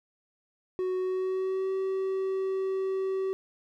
triangle tone with pitch glide, 370 to 382.4 Hz, F#4 to G4, 0 to -43 cents, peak -25 dBFS, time 0.79-3.33 s, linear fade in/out 0 ms, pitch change +57 cents, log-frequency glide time 0.97-1.72 s, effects none

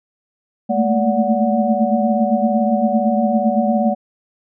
sine tone cluster, 212.2 / 221.9 / 229.8 / 577 / 737 Hz, G#3 / A3 / A#3 / D5 / F#5, +38 / +15 / -25 / -31 / -7 cents, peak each -20 dBFS, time 0.69-3.95 s, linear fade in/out 20 ms, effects none

